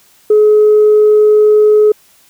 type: tone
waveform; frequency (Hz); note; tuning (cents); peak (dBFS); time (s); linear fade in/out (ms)
sine; 424.3; G#4; +37; -3; 0.3-1.92; 5
effects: tanh soft clip ceiling -1 dBFS + white hiss -48 dBFS RMS until 2.29 s